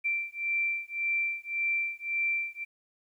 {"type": "beating tone pair", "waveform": "sine", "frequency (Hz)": [2349, 2350.8], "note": ["D7", "D7"], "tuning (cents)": [0, 1], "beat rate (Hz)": 1.8, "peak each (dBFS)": [-31, -31], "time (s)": [0.04, 2.65], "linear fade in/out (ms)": 20, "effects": ["11-bit"]}